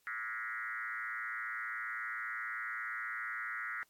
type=tone with frequency modulation; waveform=sine; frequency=1661.2 Hz; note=G#6; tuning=in tune; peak=-37 dBFS; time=0.07-3.83 s; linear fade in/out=0 ms; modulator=115 Hz; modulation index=3.3; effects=white hiss -73 dBFS RMS until 3.89 s + AAC 64 kbps